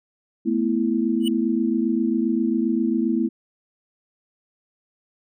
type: chord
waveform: sine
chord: A suspended second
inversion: none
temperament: just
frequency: 220 / 247.5 / 330 Hz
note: A3 / B3 / E4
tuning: 0 / +4 / +2 cents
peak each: -23 dBFS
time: 0.45-3.29 s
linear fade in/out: 20 ms
type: tone with exponential growth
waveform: square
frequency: 2952 Hz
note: F#7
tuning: 5 cents flat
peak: -23 dBFS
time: 1.2-1.28 s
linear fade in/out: 2 ms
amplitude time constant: 16 ms
effects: none